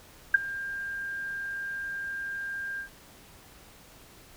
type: tone with ADSR envelope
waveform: sine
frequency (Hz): 1598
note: G6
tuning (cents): +33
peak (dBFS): -12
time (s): 0.34-2.89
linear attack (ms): 6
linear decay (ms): 17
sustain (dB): -20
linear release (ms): 100
effects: pink hiss -53 dBFS RMS until 4.36 s